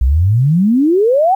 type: exponential sweep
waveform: sine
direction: up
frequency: 58.5 to 796 Hz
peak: -8 dBFS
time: 0.01-1.35 s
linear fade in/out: 5 ms
effects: 8-bit